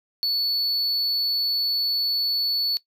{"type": "tone", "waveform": "triangle", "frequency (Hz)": 4440, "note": "C#8", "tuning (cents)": 2, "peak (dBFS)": -19, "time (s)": [0.23, 2.77], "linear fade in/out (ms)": 0, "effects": ["noise-tail reverb RT60 0.1 s tail -19 dB re dry"]}